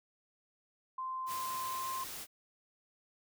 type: tone with pitch glide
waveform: sine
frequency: 1040 to 1048.4 Hz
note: C6 to C6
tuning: -11 to +3 cents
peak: -36 dBFS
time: 0.98-2.04 s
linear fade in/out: 5 ms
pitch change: +14 cents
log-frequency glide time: 1.71-1.82 s
type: noise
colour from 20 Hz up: white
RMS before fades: -44 dBFS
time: 1.26-2.27 s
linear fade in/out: 50 ms
effects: none